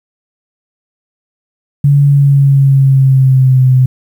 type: tone with pitch glide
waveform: sine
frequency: 142.1 to 128.81 Hz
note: C#3 to C3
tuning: +43 to -27 cents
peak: -4 dBFS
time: 1.84-3.86 s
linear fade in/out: 5 ms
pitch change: -170 cents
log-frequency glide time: 2.07-3.67 s
effects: 7-bit